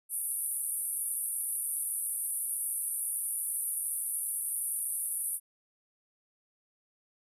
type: band-pass noise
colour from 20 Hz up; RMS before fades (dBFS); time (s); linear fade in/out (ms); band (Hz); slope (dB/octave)
white; -34; 0.09-5.4; 50; 9100 to 12000; 96
effects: none